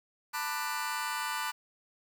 sawtooth chord, B minor seventh, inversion third, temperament just, 889 / 987.8 / 1185.3 / 1481.6 Hz, A5 / B5 / D6 / F#6, +18 / 0 / +16 / +2 cents, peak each -34 dBFS, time 0.33-1.52 s, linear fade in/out 20 ms, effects 9-bit

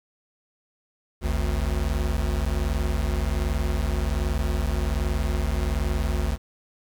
square tone pair together, 51.34 / 72.6 Hz, G#1 / D2, -19 / -19 cents, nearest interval tritone, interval 600 cents, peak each -26 dBFS, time 1.21-6.38 s, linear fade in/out 50 ms, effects 9-bit

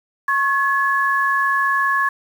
sine tone pair together, 1094.8 / 1700 Hz, C#6 / G#6, -22 / +40 cents, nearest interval minor sixth, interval 762 cents, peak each -18 dBFS, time 0.28-2.09 s, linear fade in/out 5 ms, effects 7-bit

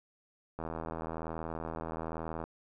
click train, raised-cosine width 1 ms, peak -24 dBFS, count 151, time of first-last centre 0.59-2.44 s, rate 81.1 Hz, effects none

